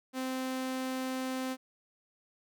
sawtooth tone, 259.6 Hz, C4, 13 cents flat, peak -29 dBFS, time 0.13-1.57 s, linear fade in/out 50 ms, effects none

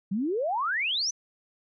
sine exponential sweep, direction up, 180.8 to 6220 Hz, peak -25 dBFS, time 0.11-1.11 s, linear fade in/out 10 ms, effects none

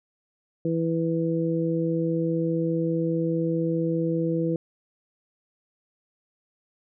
harmonic tone, 164.81 Hz, E3, in tune, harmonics 1 / 2 / 3, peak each -26 / -26 / -28 dBFS, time 0.65-4.56 s, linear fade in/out 2 ms, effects none

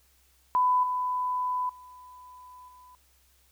sine tone with level steps, 1000 Hz, B5, 21 cents sharp, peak -20 / -26 / -46 / -50 dBFS, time 0.55-2.95 s, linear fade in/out 0 ms, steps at 0.83 / 1.69 / 2.68 s, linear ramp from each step 5 ms, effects added 65 Hz sine -65 dBFS peak until 3.51 s + white hiss -65 dBFS RMS until 3.51 s

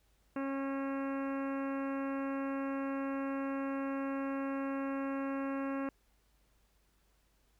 harmonic tone, 273 Hz, C#4, 26 cents flat, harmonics 1 / 2 / 3 / 4 / 5 / 6 / 7 / 8 / 9 / 10, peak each -35 / -41 / -49 / -45 / -49 / -50 / -55 / -57 / -58 / -57 dBFS, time 0.36-5.89 s, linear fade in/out 2 ms, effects added 50 Hz sine -70 dBFS peak until 7.59 s + pink hiss -74 dBFS RMS until 7.59 s

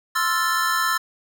square chord, F major seventh, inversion second, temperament equal, 1046.5 / 1318.5 / 1396.9 / 1760 Hz, C6 / E6 / F6 / A6, 0 / 0 / 0 / 0 cents, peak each -27 / -24 / -29 / -25 dBFS, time 0.15-0.98 s, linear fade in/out 10 ms, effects none

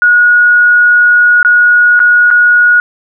sine tone with dropouts, 1451 Hz, F#6, 34 cents flat, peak -3 dBFS, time 0.02-2.8 s, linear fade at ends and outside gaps 1 ms, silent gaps 1.429-1.448 / 1.993-2.001 / 2.304-2.311 s, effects none

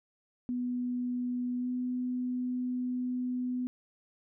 sine tone with pitch glide, 246.9 to 250.1 Hz, B3 to B3, 0 to +22 cents, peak -30 dBFS, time 0.49-3.67 s, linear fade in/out 0 ms, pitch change +22 cents, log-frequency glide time 1.58-1.68 s, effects none

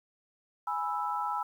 sine chord, E major, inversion first, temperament equal, 830.6 / 987.8 / 1318.5 Hz, G#5 / B5 / E6, 0 / 0 / 0 cents, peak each -34 dBFS, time 0.67-1.43 s, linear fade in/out 5 ms, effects 10-bit

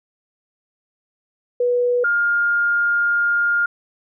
sine tone pair in turn, 488.8 / 1411.6 Hz, B4 / F6, -18 / +18 cents, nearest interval octave + tritone, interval 1836 cents, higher second, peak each -15 dBFS, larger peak neither, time 1.6-2.04 / 2.04-3.66 s, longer second, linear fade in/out 5 ms, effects none

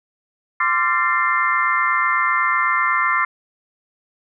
sine tone cluster, 1040 / 1168 / 1372 / 1785 / 2094 Hz, C6 / D6 / F6 / A6 / C7, -11 / -10 / -31 / +24 / +1 cents, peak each -22 dBFS, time 0.6-3.25 s, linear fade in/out 5 ms, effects none

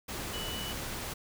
sine tone in noise, 2960 Hz, F#7, in tune, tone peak -39 dBFS, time 0.33-0.73 s, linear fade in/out 10 ms, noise pink, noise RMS -38 dBFS, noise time 0.08-1.14 s, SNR -4 dB, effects none

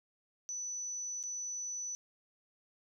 sine tone with dropouts, 5970 Hz, F#8, 15 cents sharp, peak -37 dBFS, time 0.49-1.95 s, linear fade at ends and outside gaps 0 ms, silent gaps 1.229-1.237 s, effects none

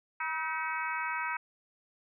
harmonic tone with a mistuned harmonic, 320 Hz, D#4, 49 cents sharp, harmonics 3 / 4 / 5 / 6 / 7 / 8, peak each -36 / -38 / -37 / -42 / -39 / -43 dBFS, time 0.2-1.37 s, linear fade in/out 5 ms, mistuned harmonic 5, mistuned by -58 cents, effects none

